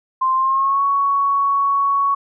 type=tone with pitch glide; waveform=sine; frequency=1046.5 to 1115.2 Hz; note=C6 to C#6; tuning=0 to +10 cents; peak=-14 dBFS; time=0.21-2.15 s; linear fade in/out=10 ms; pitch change=+110 cents; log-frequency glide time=0.36-0.83 s; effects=none